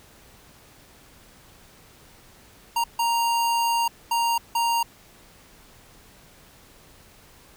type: tone bursts at uneven times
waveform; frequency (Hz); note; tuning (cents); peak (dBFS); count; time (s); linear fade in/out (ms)
square; 932.3; A#5; 0; -21; 4; 2.76-2.84 / 2.99-3.88 / 4.11-4.38 / 4.55-4.83; 5
effects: pink hiss -52 dBFS RMS until 7.56 s